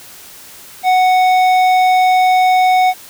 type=tone with tanh clipping; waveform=sine; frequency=740 Hz; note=F#5; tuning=in tune; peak=-10 dBFS; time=0.83-2.94 s; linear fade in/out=50 ms; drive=12 dB; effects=white hiss -37 dBFS RMS until 3.09 s